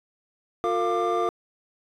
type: tone cluster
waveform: triangle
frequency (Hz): 356.8 / 454.3 / 694 / 1189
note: F4 / A#4 / F5 / D6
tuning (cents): +37 / -45 / -11 / +21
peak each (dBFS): -25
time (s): 0.64-1.29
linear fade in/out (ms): 0
effects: tanh soft clip ceiling -12 dBFS